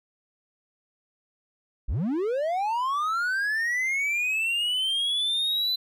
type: linear sweep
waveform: triangle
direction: up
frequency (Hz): 34.18 to 4038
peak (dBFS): -22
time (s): 1.88-5.76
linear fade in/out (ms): 10
effects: none